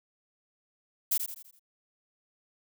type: noise with echo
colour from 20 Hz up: violet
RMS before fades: -26 dBFS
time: 1.11-1.18 s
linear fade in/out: 10 ms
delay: 83 ms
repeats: 5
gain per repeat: -7 dB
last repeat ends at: 1.595 s
effects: none